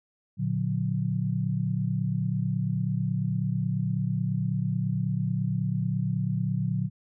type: chord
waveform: sine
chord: Bb augmented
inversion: none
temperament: just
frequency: 116.54 / 145.68 / 182.1 Hz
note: Bb2 / D3 / F#3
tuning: 0 / -14 / -27 cents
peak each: -29 dBFS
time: 0.37-6.9 s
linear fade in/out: 50 ms
effects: none